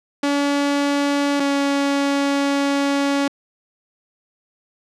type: tone pair in turn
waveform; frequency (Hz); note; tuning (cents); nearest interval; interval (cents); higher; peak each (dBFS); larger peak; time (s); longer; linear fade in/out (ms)
sawtooth; 284.7 / 280.6; C#4 / C#4; +46 / +21; unison; 25; first; -13; neither; 0.23-1.4 / 1.4-3.28; second; 5
effects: low-pass 7000 Hz 12 dB/octave